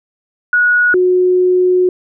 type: tone pair in turn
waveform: sine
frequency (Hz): 1458 / 364.5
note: F#6 / F#4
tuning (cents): -26 / -26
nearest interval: 2 octaves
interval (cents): 2400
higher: first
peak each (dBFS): -8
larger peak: neither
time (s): 0.53-0.94 / 0.94-1.89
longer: second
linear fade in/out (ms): 2
effects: none